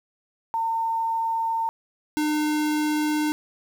sine / square tone pair in turn, 907 / 302.7 Hz, A#5 / D#4, -48 / -48 cents, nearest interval octave + perfect fifth, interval 1900 cents, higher first, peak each -22 dBFS, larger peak neither, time 0.54-1.69 / 2.17-3.32 s, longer neither, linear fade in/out 0 ms, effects 9-bit

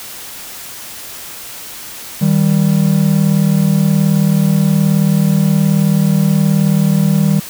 triangle tone pair together, 157.21 / 196 Hz, D#3 / G3, +18 / 0 cents, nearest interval major third, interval 382 cents, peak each -10 dBFS, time 2.21-7.4 s, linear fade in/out 10 ms, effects white hiss -30 dBFS RMS until 7.49 s

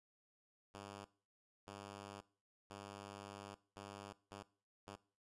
5% pulse tone bursts at uneven times, 100 Hz, G2, 35 cents sharp, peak -39 dBFS, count 6, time 0.74-1.05 / 1.67-2.21 / 2.7-3.55 / 3.76-4.13 / 4.31-4.43 / 4.87-4.96 s, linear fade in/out 5 ms, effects noise-tail reverb RT60 0.4 s tail -19 dB re dry + resampled to 24000 Hz

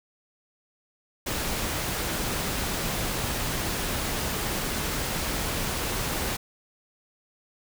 pink noise, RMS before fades -29 dBFS, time 1.26-6.37 s, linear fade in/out 10 ms, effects none

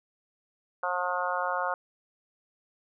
harmonic tone, 179.5 Hz, F3, 48 cents sharp, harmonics 3 / 4 / 5 / 6 / 7 / 8, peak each -34 / -34 / -34 / -34 / -34 / -34 dBFS, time 0.83-1.74 s, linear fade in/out 2 ms, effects none

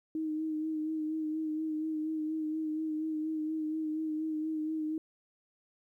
sine tone with vibrato, 312.4 Hz, D#4, 7 cents sharp, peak -31 dBFS, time 0.15-4.98 s, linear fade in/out 2 ms, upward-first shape sine, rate 4.2 Hz, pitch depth 29 cents each way, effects 12-bit

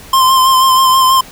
square tone with vibrato, 1046 Hz, C6, 1 cent flat, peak -7 dBFS, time 0.13-1.21 s, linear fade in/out 5 ms, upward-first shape sine, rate 6.2 Hz, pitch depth 28 cents each way, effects pink hiss -35 dBFS RMS until 1.31 s

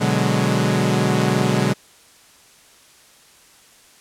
sawtooth chord, G# half-diminished seventh, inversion first, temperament equal, 123.47 / 146.83 / 185 / 207.7 Hz, B2 / D3 / F#3 / G#3, 0 / 0 / 0 / 0 cents, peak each -18 dBFS, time 0-1.74 s, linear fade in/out 20 ms, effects white hiss -50 dBFS RMS until 4 s + low-pass 10000 Hz 12 dB/octave

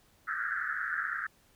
white band-pass noise, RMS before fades -34 dBFS, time 0.27-1.27 s, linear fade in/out 10 ms, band 1300 to 1800 Hz, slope 96 dB/octave, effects pink hiss -65 dBFS RMS until 1.55 s

